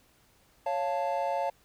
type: chord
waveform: triangle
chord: Db augmented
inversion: none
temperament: equal with one note detuned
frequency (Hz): 554.4 / 695.2 / 880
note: Db5 / F5 / A5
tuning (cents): 0 / -8 / 0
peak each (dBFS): -30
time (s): 0.66-1.5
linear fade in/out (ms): 5
effects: pink hiss -64 dBFS RMS until 1.64 s